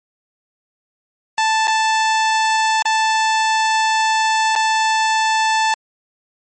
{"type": "tone with dropouts", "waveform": "sawtooth", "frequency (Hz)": 880, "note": "A5", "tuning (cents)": 0, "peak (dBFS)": -10, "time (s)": [1.38, 5.74], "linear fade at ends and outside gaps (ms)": 1, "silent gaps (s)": [[1.672, 1.679], [2.823, 2.855], [4.553, 4.56]], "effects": ["MP3 32 kbps"]}